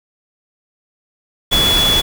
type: tone in noise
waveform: sine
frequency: 3406 Hz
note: G#7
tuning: 43 cents sharp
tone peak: -12 dBFS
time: 1.51-2.02 s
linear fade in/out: 20 ms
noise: pink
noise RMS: -18 dBFS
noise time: 1.51-2.02 s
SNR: +3 dB
effects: none